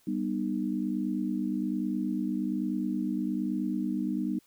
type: chord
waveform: sine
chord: G augmented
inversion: none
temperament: just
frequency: 196 / 245 / 306.2 Hz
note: G3 / B3 / D#4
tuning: 0 / -14 / -28 cents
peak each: -32 dBFS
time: 0.07-4.39 s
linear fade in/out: 5 ms
effects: white hiss -65 dBFS RMS until 4.46 s